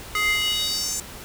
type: tone with high-pass filter sweep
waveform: square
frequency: 418.2 Hz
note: G#4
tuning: 12 cents sharp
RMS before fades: -24 dBFS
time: 0.15-1 s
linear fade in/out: 2 ms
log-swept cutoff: 1600 to 7300 Hz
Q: 4.3
effects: added 60 Hz sine -46 dBFS peak until 1.24 s + pink hiss -39 dBFS RMS until 1.24 s